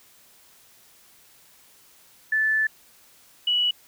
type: tone pair in turn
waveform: sine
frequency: 1749 / 2941 Hz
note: A6 / F#7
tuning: -11 / -11 cents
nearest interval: major sixth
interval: 900 cents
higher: second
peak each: -19 dBFS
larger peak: neither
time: 2.32-2.67 / 3.47-3.71 s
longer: first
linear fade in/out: 5 ms
effects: white hiss -55 dBFS RMS until 3.87 s